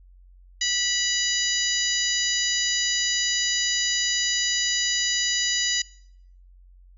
harmonic tone with a mistuned harmonic, 979 Hz, B5, 15 cents flat, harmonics 2 / 3 / 4 / 5 / 6 / 7, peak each -29 / -29 / -29 / -29 / -29 / -29 dBFS, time 0.61-5.82 s, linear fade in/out 5 ms, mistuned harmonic 6, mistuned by +34 cents, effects noise-tail reverb RT60 0.7 s tail -23 dB re dry + added 45 Hz sine -48 dBFS peak until 6.97 s

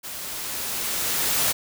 white noise with level ramp, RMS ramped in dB -35 to -21 dBFS, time 0.03-1.53 s, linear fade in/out 20 ms, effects none

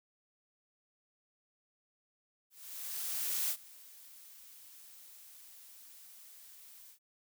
blue noise with ADSR envelope, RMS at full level -33 dBFS, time 2.5-6.99 s, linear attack 1000 ms, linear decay 65 ms, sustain -22 dB, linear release 93 ms, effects none

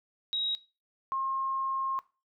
sine tone pair in turn, 3814 / 1070.3 Hz, A#7 / C6, +39 / +39 cents, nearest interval octave + minor seventh, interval 2200 cents, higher first, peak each -28 dBFS, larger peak neither, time 0.33-0.55 / 1.12-1.99 s, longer second, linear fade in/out 0 ms, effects noise-tail reverb RT60 0.3 s tail -19 dB re dry

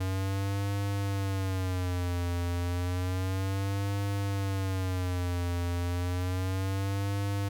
square tone with vibrato, 93.4 Hz, F#2, 17 cents sharp, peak -29 dBFS, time 0-7.49 s, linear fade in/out 10 ms, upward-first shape sine, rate 0.31 Hz, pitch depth 120 cents each way, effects none

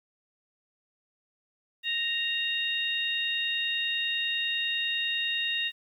harmonic tone, 930 Hz, A#5, 4 cents flat, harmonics 2 / 3 / 4, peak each -33 / -30 / -31 dBFS, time 1.83-5.72 s, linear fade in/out 50 ms, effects 10-bit

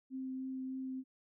sine tone with vibrato, 261.6 Hz, C4, in tune, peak -38 dBFS, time 0.1-1.04 s, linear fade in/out 50 ms, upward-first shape triangle, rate 3.3 Hz, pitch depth 10 cents each way, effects none

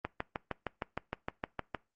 click train, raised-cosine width 0.5 ms, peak -18 dBFS, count 12, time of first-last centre 0.05-1.748 s, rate 6.48 Hz, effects noise-tail reverb RT60 0.3 s tail -24 dB re dry + Opus 32 kbps

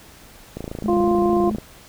click train, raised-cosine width 2 ms, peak -16 dBFS, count 29, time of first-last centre 0.57-1.584 s, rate 27.6 Hz
sine tone with vibrato, 207.7 Hz, G#3, in tune, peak -22 dBFS, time 0.84-1.56 s, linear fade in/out 0 ms, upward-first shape triangle, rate 4.7 Hz, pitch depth 63 cents each way
harmonic tone, 349.2 Hz, F4, in tune, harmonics 1 / 2 / 3, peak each -17 / -23 / -27 dBFS, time 0.88-1.5 s, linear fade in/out 5 ms
effects pink hiss -46 dBFS RMS until 1.88 s

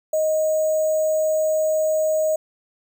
sine tone with sample-and-hold, 624 Hz, D#5, 5 cents sharp, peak -17 dBFS, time 0.13-2.36 s, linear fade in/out 5 ms, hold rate 7350 Hz, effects none

